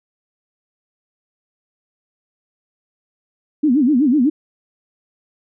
sine tone with vibrato, 271.5 Hz, C#4, 36 cents flat, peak -11 dBFS, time 3.63-4.3 s, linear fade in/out 10 ms, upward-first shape sine, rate 8 Hz, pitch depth 240 cents each way, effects none

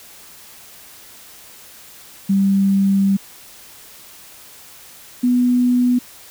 sine tone pair in turn, 196 / 246.9 Hz, G3 / B3, 0 / 0 cents, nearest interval major third, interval 400 cents, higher second, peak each -12 dBFS, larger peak neither, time 2.29-3.17 / 5.23-5.99 s, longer first, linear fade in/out 10 ms, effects white hiss -42 dBFS RMS until 6.3 s

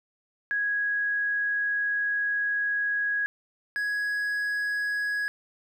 sine / triangle tone pair in turn, 1659 / 1667.4 Hz, G#6 / G#6, -2 / +6 cents, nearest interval unison, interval 8 cents, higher second, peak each -24 dBFS, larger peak neither, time 0.51-3.26 / 3.76-5.28 s, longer first, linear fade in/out 0 ms, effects none

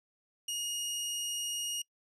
20% pulse tone, 2867 Hz, F7, 45 cents sharp, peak -28 dBFS, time 0.48-1.82 s, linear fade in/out 5 ms, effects noise-tail reverb RT60 0.1 s tail -25 dB re dry + resampled to 32000 Hz

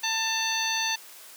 harmonic tone with a mistuned harmonic, 892 Hz, A5, 23 cents sharp, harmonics 1 / 2 / 3 / 4 / 5 / 7, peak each -32 / -32 / -32 / -32 / -32 / -32 dBFS, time 0.03-0.96 s, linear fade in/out 10 ms, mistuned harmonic 7, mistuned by -45 cents, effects white hiss -47 dBFS RMS until 1.36 s + high-pass 400 Hz 12 dB/octave

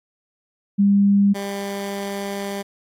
sine / 15% pulse tone pair in turn, 200.4 / 199.25 Hz, G3 / G3, +38 / +28 cents, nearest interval unison, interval 10 cents, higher first, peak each -12 / -19 dBFS, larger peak first, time 0.78-1.34 / 1.34-2.63 s, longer second, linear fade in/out 20 ms, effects AAC 64 kbps

